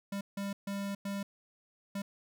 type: tone bursts at uneven times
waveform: square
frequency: 199.1 Hz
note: G3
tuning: 27 cents sharp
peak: -35 dBFS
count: 5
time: 0.12-0.21 / 0.37-0.53 / 0.67-0.95 / 1.05-1.23 / 1.95-2.02 s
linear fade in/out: 5 ms
effects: none